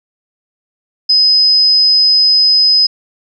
sine tone, 5040 Hz, D#8, 21 cents sharp, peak -6 dBFS, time 1.09-2.87 s, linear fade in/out 10 ms, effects none

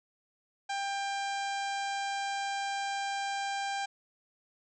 harmonic tone, 794 Hz, G5, 22 cents sharp, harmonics 1 / 2 / 3 / 4 / 5 / 6 / 7 / 8 / 9 / 10, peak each -33 / -39 / -43 / -45 / -47 / -49 / -50 / -51 / -52 / -53 dBFS, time 0.69-3.86 s, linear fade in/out 10 ms, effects none

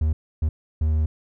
triangle tone bursts at uneven times, 77.78 Hz, D#2, in tune, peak -16 dBFS, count 3, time 0.01-0.13 / 0.42-0.49 / 0.81-1.06 s, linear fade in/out 5 ms, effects none

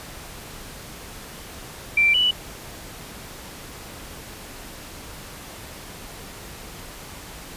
sine tone pair in turn, 2349 / 2960 Hz, D7 / F#7, 0 / 0 cents, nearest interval major third, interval 400 cents, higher second, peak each -14 / -16 dBFS, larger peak first, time 1.97-2.14 / 2.14-2.31 s, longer neither, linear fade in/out 5 ms, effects pink hiss -39 dBFS RMS until 7.56 s + resampled to 32000 Hz

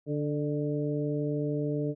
harmonic tone with a mistuned harmonic, 146.83 Hz, D3, in tune, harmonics 1 / 2 / 3 / 4, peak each -31 / -32 / -33 / -38 dBFS, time 0.06-1.95 s, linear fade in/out 50 ms, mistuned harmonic 4, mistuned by +26 cents, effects none

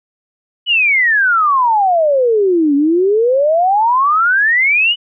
sine exponential two-way sweep, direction down then up, 3000 to 277.2 to 3000 Hz, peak -9 dBFS, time 0.66-4.96 s, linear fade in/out 50 ms, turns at 2.75 s, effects none

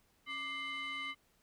sine tone with frequency modulation, 2096 Hz, C7, 2 cents sharp, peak -36 dBFS, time 0.26-1.15 s, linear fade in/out 50 ms, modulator 911 Hz, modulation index 1.1, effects tanh soft clip ceiling -36 dBFS + pink hiss -72 dBFS RMS until 1.42 s

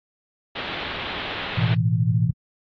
white low-pass noise, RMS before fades -31 dBFS, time 0.55-1.75 s, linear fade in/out 10 ms, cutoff 3700 Hz, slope 48 dB/octave
sine chord, A suspended second, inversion none, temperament equal, 110 / 123.47 / 164.81 Hz, A2 / B2 / E3, 0 / 0 / 0 cents, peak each -21 / -22 / -23 dBFS, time 1.57-2.31 s, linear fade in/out 10 ms
effects AAC 32 kbps

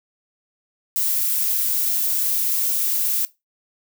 violet noise, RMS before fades -21 dBFS, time 0.96-3.25 s, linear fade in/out 0 ms, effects noise-tail reverb RT60 0.2 s tail -18 dB re dry

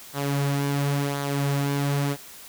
sawtooth tone with flanger, 141.3 Hz, C#3, 34 cents sharp, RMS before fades -25 dBFS, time 0.13-2.17 s, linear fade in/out 50 ms, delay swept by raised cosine 0.36 to 5.56 ms, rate 0.94 Hz, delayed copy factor -0.5, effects white hiss -44 dBFS RMS until 2.48 s

